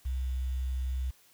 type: tone with quantisation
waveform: sine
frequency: 64.1 Hz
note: C2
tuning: 35 cents flat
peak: -29 dBFS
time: 0.05-1.11 s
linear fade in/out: 10 ms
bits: 9
effects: white hiss -62 dBFS RMS until 1.33 s